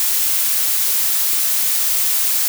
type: noise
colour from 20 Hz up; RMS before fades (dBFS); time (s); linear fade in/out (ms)
blue; -17; 0-2.48; 0
effects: none